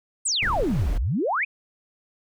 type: exponential two-way sweep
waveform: sine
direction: down then up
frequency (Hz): 9100 to 34.45 to 2637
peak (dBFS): -21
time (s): 0.25-1.45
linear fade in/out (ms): 10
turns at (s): 0.95
type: noise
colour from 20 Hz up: brown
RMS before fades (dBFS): -29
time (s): 0.42-0.98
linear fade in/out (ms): 5
effects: none